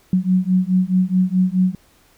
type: beating tone pair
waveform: sine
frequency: 182.3 / 187 Hz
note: F#3 / F#3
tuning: -25 / +19 cents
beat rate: 4.7 Hz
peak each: -17 dBFS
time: 0.13-1.75 s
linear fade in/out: 2 ms
effects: pink hiss -55 dBFS RMS until 2.17 s